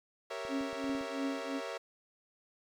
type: chord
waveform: sawtooth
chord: G diminished seventh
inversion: none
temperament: equal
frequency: 392 / 466.2 / 554.4 / 659.3 Hz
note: G4 / Bb4 / Db5 / Fb5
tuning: 0 / 0 / 0 / 0 cents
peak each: -43 / -39 / -39 / -39 dBFS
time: 0.3-1.78 s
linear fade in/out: 10 ms
type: clicks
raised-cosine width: 2 ms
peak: -37 dBFS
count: 7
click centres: 0.451 / 0.61 / 0.73 / 0.842 / 0.895 / 0.951 / 1.011 s
type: tone with tremolo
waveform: sine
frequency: 273.9 Hz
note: C#4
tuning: 21 cents flat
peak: -31 dBFS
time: 0.48-1.61 s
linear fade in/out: 50 ms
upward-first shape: triangle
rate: 2.9 Hz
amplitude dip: 100%
effects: low-pass 6000 Hz 12 dB/octave + 11-bit